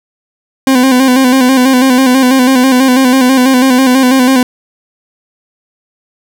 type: tone with vibrato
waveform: 40% pulse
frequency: 258.4 Hz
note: C4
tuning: 21 cents flat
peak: -4 dBFS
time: 0.67-4.43 s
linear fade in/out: 2 ms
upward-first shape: square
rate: 6.1 Hz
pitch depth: 53 cents each way
effects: none